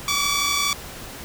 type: tone pair together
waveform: 10% pulse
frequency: 1129.6 / 1162 Hz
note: C#6 / D6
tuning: +32 / -19 cents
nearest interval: unison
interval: 49 cents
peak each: -15 / -14 dBFS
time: 0.08-0.73 s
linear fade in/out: 2 ms
effects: pink hiss -37 dBFS RMS until 1.24 s